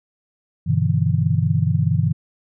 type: chord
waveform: sine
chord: E minor seventh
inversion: first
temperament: just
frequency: 98.89 / 123.61 / 148.33 / 164.81 Hz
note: G2 / B2 / D3 / E3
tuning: +16 / +2 / +18 / 0 cents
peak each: -21 dBFS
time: 0.66-2.13 s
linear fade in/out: 20 ms
effects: none